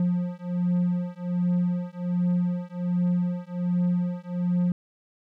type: beating tone pair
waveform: triangle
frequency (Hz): 176.8 / 178.1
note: F3 / F3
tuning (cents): +22 / +34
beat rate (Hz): 1.3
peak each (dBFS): -24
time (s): 0-4.72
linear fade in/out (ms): 2
effects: none